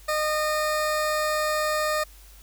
20% pulse tone, 612 Hz, D#5, 29 cents flat, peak -18 dBFS, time 0.08-2.04 s, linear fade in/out 10 ms, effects added 49 Hz sine -47 dBFS peak until 2.42 s + white hiss -53 dBFS RMS until 2.42 s

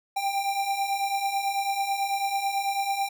square beating tone pair, 784 / 793.1 Hz, G5 / G5, 0 / +20 cents, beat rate 9.1 Hz, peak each -32 / -27 dBFS, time 0.16-3.09 s, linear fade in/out 10 ms, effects none

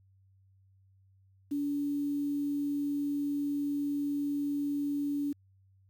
sine tone with quantisation, 287.5 Hz, D4, 37 cents flat, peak -29 dBFS, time 1.51-5.33 s, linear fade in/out 10 ms, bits 9, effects added 96 Hz sine -61 dBFS peak until 5.89 s

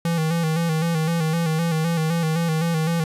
square tone with vibrato, 163.2 Hz, E3, 17 cents flat, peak -20 dBFS, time 0.05-3.04 s, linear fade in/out 2 ms, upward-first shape square, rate 3.9 Hz, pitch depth 53 cents each way, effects resampled to 32000 Hz + 9-bit

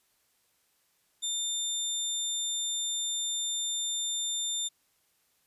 25% pulse tone, 3600 Hz, A7, 39 cents sharp, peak -26 dBFS, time 1.22-4.69 s, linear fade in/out 20 ms, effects white hiss -71 dBFS RMS until 5.46 s + resampled to 32000 Hz

